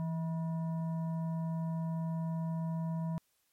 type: tone with frequency modulation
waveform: sine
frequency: 164.81 Hz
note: E3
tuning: in tune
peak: -32 dBFS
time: 0-3.18 s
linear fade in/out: 0 ms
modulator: 807 Hz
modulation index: 0.33
effects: white hiss -75 dBFS RMS until 3.52 s + MP3 64 kbps